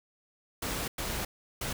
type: noise bursts at uneven times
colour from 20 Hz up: pink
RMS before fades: -34 dBFS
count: 3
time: 0.62-0.88 / 0.98-1.25 / 1.61-1.73 s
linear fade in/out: 5 ms
effects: none